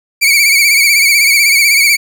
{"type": "tone with vibrato", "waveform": "sawtooth", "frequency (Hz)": 2272, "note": "C#7", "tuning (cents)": 42, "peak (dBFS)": -3, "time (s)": [0.21, 1.97], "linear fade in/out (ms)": 20, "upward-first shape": "sine", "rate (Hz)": 16, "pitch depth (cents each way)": 74, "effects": []}